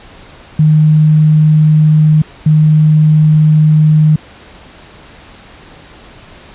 sine tone bursts at uneven times, 154.1 Hz, D#3, 16 cents flat, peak -4 dBFS, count 2, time 0.59-2.22 / 2.46-4.16 s, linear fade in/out 5 ms, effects pink hiss -37 dBFS RMS until 6.54 s + resampled to 8000 Hz

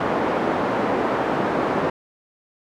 pink band-pass noise, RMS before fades -22 dBFS, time 0-1.9 s, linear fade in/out 5 ms, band 270 to 1100 Hz, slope 12 dB/octave, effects none

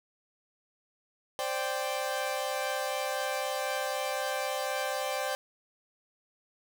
sawtooth chord, C suspended second, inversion none, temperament equal, 523.3 / 587.3 / 784 Hz, C5 / D5 / G5, 0 / 0 / 0 cents, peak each -31 dBFS, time 1.39-5.35 s, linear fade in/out 0 ms, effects none

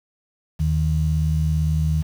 sine tone pair together, 77.78 / 155.56 Hz, D#2 / D#3, 0 / 0 cents, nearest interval octave, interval 1200 cents, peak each -20 dBFS, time 0.59-2.03 s, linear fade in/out 20 ms, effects 7-bit

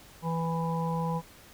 harmonic tone, 165.3 Hz, E3, 5 cents sharp, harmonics 1 / 3 / 5 / 6, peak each -29 / -36 / -37 / -35 dBFS, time 0.22-1.22 s, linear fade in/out 50 ms, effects pink hiss -53 dBFS RMS until 1.53 s

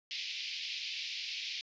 pink band-pass noise, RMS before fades -40 dBFS, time 0.11-1.61 s, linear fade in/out 0 ms, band 2300 to 5300 Hz, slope 48 dB/octave, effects resampled to 16000 Hz

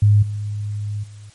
sine tone with level steps, 103.83 Hz, G#2, in tune, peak -9 / -22 / -36 dBFS, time 0.02-1.3 s, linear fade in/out 5 ms, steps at 0.22 / 1.03 s, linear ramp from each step 10 ms, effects white hiss -51 dBFS RMS until 1.34 s + MP3 48 kbps

